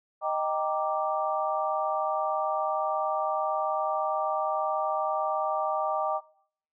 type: chord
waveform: sine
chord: Eb major seventh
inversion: none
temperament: equal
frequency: 622.3 / 784 / 932.3 / 1174.7 Hz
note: Eb5 / G5 / Bb5 / D6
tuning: 0 / 0 / 0 / 0 cents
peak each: -30 / -30 / -34 / -31 dBFS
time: 0.21-6.21 s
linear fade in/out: 50 ms
effects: noise-tail reverb RT60 0.6 s tail -21 dB re dry

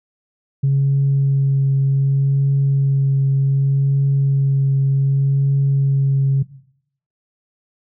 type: tone with vibrato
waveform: sine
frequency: 137.4 Hz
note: C#3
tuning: 15 cents flat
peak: -11 dBFS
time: 0.63-6.43 s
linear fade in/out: 10 ms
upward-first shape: triangle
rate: 0.66 Hz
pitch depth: 13 cents each way
effects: noise-tail reverb RT60 0.7 s tail -18 dB re dry + tanh soft clip ceiling -9 dBFS

